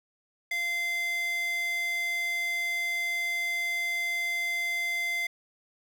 square tone with high-pass filter, 691 Hz, F5, 19 cents flat, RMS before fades -30 dBFS, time 0.51-5.27 s, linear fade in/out 5 ms, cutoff 1800 Hz, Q 10, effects none

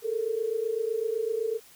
sine tone pair together, 429.3 / 457.2 Hz, A4 / A#4, -43 / -34 cents, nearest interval minor second, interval 109 cents, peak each -30 / -28 dBFS, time 0.02-1.6 s, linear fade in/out 50 ms, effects white hiss -54 dBFS RMS until 1.75 s

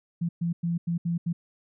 sine tone bursts at uneven times, 170 Hz, F3, 46 cents flat, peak -24 dBFS, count 6, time 0.21-0.29 / 0.41-0.53 / 0.63-0.78 / 0.87-0.98 / 1.05-1.18 / 1.26-1.33 s, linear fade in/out 10 ms, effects none

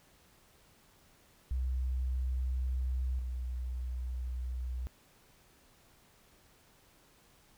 sine tone pair in turn, 63.7 / 62.32 Hz, C2 / B1, -46 / +16 cents, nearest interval unison, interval 38 cents, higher first, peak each -30 / -34 dBFS, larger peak first, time 1.51-3.19 / 3.19-4.87 s, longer neither, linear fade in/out 0 ms, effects pink hiss -64 dBFS RMS until 7.57 s

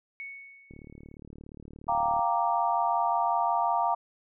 sine tone with exponential decay, 2217 Hz, C#7, in tune, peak -35 dBFS, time 0.2-1.17 s, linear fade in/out 0 ms, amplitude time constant 210 ms
click train, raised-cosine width 3 ms, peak -33 dBFS, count 56, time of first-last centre 0.71-2.192 s, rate 37.1 Hz
sine chord, G minor seventh, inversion third, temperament equal, 698.5 / 784 / 932.3 / 1174.7 Hz, F5 / G5 / Bb5 / D6, 0 / 0 / 0 / 0 cents, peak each -28 / -31 / -27 / -32 dBFS, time 1.88-3.95 s, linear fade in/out 10 ms
effects none

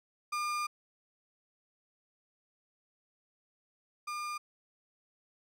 35% pulse tone pair in turn, 1205 / 1205 Hz, D6 / D6, +44 / +44 cents, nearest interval unison, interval 0 cents, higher neither, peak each -30 / -34 dBFS, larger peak first, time 0.32-0.67 / 4.07-4.38 s, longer first, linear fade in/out 10 ms, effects low-pass 10000 Hz 12 dB/octave

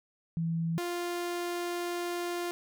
sine / sawtooth tone pair in turn, 165.3 / 349.3 Hz, E3 / F4, +5 / 0 cents, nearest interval octave + minor second, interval 1295 cents, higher second, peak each -28 dBFS, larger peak neither, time 0.37-0.78 / 0.78-2.51 s, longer second, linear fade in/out 0 ms, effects none

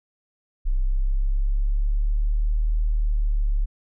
sine linear two-way sweep, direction up then down, 31.93 to 38.89 to 35.2 Hz, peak -18 dBFS, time 0.65-3.66 s, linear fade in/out 20 ms, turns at 2.77 s, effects none

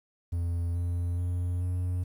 triangle tone with pitch steps, 85.6 / 87.05 / 88.52 / 90.01 Hz, F2 / F2 / F2 / F#2, -34 / -5 / +24 / -47 cents, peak -25 dBFS, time 0.32-2.04 s, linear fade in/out 10 ms, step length 430 ms, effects 10-bit

